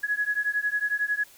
sine beating tone pair, 1674 / 1685 Hz, G#6 / G#6, +13 / +25 cents, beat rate 11 Hz, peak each -27 dBFS, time 0.03-1.24 s, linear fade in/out 10 ms, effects white hiss -53 dBFS RMS until 1.37 s

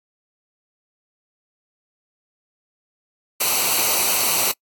white noise with comb filter, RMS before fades -19 dBFS, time 3.4-4.52 s, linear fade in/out 10 ms, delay 0.58 ms, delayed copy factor -0.65, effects noise-tail reverb RT60 0.1 s tail -26 dB re dry + AAC 64 kbps

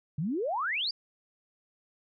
sine exponential sweep, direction up, 136.8 to 4987 Hz, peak -28 dBFS, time 0.18-0.91 s, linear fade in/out 5 ms, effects none

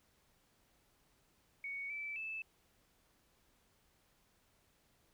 sine tone with pitch steps, 2230 / 2317 / 2626 Hz, C#7 / D7 / E7, +10 / -24 / -7 cents, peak -40 dBFS, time 1.64-2.42 s, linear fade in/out 2 ms, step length 260 ms, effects pink hiss -73 dBFS RMS until 5.13 s

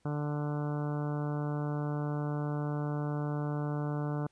harmonic tone, 147.6 Hz, D3, 9 cents sharp, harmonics 1 / 2 / 3 / 4 / 5 / 6 / 7 / 8 / 9 / 10, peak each -32 / -38 / -42 / -44 / -46 / -48 / -49 / -50 / -51 / -52 dBFS, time 0.05-4.27 s, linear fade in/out 5 ms, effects pink hiss -72 dBFS RMS until 4.31 s + resampled to 22050 Hz

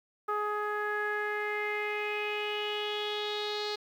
sawtooth tone with low-pass filter sweep, 418.8 Hz, G#4, 15 cents sharp, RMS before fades -33 dBFS, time 0.28-3.76 s, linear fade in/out 10 ms, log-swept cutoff 1300 to 4300 Hz, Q 5.6, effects 10-bit

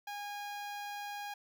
sawtooth tone with notch filter, 819 Hz, G#5, 24 cents flat, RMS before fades -42 dBFS, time 0.07-1.34 s, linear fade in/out 5 ms, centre 8600 Hz, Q 1.6, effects none

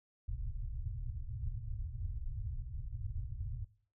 pink low-pass noise, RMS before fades -40 dBFS, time 0.28-3.65 s, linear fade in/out 10 ms, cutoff 130 Hz, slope 96 dB/octave, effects noise-tail reverb RT60 0.5 s tail -20 dB re dry

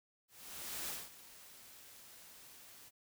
white noise with ADSR envelope, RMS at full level -41 dBFS, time 0.28-2.91 s, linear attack 600 ms, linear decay 210 ms, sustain -16 dB, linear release 34 ms, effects none

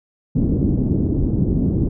white low-pass noise, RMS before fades -18 dBFS, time 0.35-1.89 s, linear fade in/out 10 ms, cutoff 290 Hz, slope 24 dB/octave, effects none

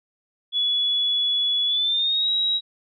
sine tone with pitch glide, 3402 to 3841 Hz, G#7 to B7, +41 to -49 cents, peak -19 dBFS, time 0.52-2.61 s, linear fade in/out 50 ms, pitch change +210 cents, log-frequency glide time 1.66-2.29 s, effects none

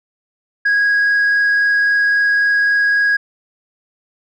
sine tone with frequency modulation, 1650 Hz, G#6, 12 cents flat, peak -9 dBFS, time 0.65-3.17 s, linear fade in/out 10 ms, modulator 23.7 Hz, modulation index 0.43, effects tanh soft clip ceiling -10 dBFS

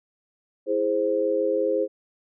sine chord, E augmented, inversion none, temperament equal, 329.6 / 415.3 / 523.3 Hz, E4 / G#4 / B#4, 0 / 0 / 0 cents, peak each -28 / -25 / -23 dBFS, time 0.66-1.88 s, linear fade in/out 50 ms, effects none

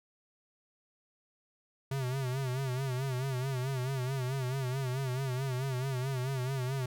square tone with vibrato, 130.81 Hz, C3, in tune, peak -32 dBFS, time 1.91-6.86 s, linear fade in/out 5 ms, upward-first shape sine, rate 4.6 Hz, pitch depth 89 cents each way, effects none

